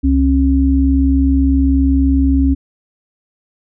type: tone pair together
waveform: sine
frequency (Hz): 67.8 / 271.2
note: C#2 / C#4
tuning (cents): -38 / -38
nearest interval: 2 octaves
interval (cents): 2400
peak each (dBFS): -12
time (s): 0.03-2.55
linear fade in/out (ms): 20
effects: none